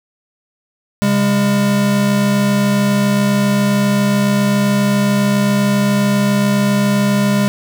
square tone pair together, 135.22 / 202.6 Hz, C#3 / G#3, -43 / -43 cents, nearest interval perfect fifth, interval 700 cents, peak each -20 / -13 dBFS, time 1.02-7.48 s, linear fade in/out 0 ms, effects none

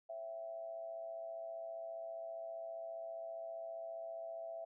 sine tone with amplitude modulation, 663 Hz, E5, 10 cents sharp, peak -40 dBFS, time 0.09-4.65 s, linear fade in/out 10 ms, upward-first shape sine, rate 115 Hz, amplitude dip 60%, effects none

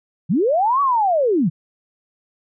sine linear two-way sweep, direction up then down, 135.6 to 1151 to 135.6 Hz, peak -14 dBFS, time 0.29-1.5 s, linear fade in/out 20 ms, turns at 0.81 s, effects none

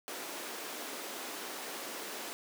pink high-pass noise, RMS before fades -42 dBFS, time 0.08-2.33 s, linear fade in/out 0 ms, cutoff 280 Hz, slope 24 dB/octave, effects none

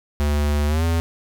square tone with pitch glide, 73.5 to 82.98 Hz, D2 to E2, +2 to +12 cents, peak -18 dBFS, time 0.2-1 s, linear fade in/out 0 ms, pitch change +210 cents, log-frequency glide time 0.67-0.84 s, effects none

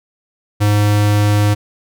square tone, 103.83 Hz, G#2, in tune, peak -11 dBFS, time 0.6-1.55 s, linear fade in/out 20 ms, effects none

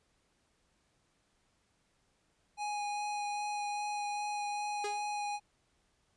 square tone with vibrato, 828 Hz, G#5, 5 cents flat, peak -35 dBFS, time 2.57-5.4 s, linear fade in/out 50 ms, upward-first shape sine, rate 2.5 Hz, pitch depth 10 cents each way
sawtooth tone with exponential decay, 413.9 Hz, G#4, 6 cents flat, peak -29 dBFS, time 4.84-5.05 s, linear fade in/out 5 ms, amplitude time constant 44 ms
effects pink hiss -74 dBFS RMS until 6.16 s + resampled to 22050 Hz

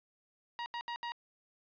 sawtooth tone bursts at uneven times, 948 Hz, A#5, 29 cents sharp, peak -33 dBFS, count 4, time 0.59-0.66 / 0.74-0.81 / 0.88-0.96 / 1.03-1.12 s, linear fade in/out 0 ms, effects resampled to 11025 Hz + 11-bit

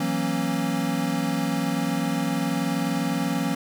square chord, F# dominant seventh, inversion third, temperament equal with one note detuned, 164.81 / 185 / 233.1 / 272.1 Hz, E3 / F#3 / A#3 / C#4, 0 / 0 / 0 / -32 cents, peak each -30 / -30 / -30 / -28 dBFS, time 0-3.55 s, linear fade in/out 5 ms, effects none

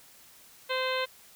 harmonic tone, 517 Hz, C5, 21 cents flat, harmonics 1 / 2 / 3 / 4 / 5 / 6 / 7 / 8, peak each -31 / -34 / -36 / -37 / -38 / -39 / -39 / -40 dBFS, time 0.69-1.06 s, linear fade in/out 20 ms, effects white hiss -55 dBFS RMS until 1.35 s

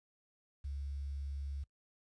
sine tone with quantisation, 69.9 Hz, C#2, 15 cents sharp, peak -38 dBFS, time 0.64-1.64 s, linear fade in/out 10 ms, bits 11, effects noise-tail reverb RT60 0.1 s tail -23 dB re dry + resampled to 22050 Hz

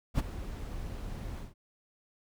brown noise with ADSR envelope, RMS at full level -25 dBFS, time 0.14-1.54 s, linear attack 53 ms, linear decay 16 ms, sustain -14 dB, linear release 150 ms, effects none

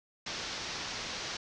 white low-pass noise, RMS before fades -39 dBFS, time 0.26-1.37 s, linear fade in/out 5 ms, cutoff 6100 Hz, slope 48 dB/octave, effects none

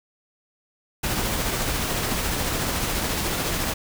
pink noise with tremolo, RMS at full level -24 dBFS, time 1.03-3.74 s, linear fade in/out 10 ms, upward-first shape triangle, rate 14 Hz, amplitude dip 30%, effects none

